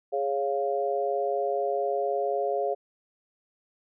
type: chord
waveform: sine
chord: Db major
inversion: second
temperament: equal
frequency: 415.3 / 554.4 / 698.5 Hz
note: Ab4 / Db5 / F5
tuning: 0 / 0 / 0 cents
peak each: -29 dBFS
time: 0.12-2.75 s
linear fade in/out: 20 ms
effects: none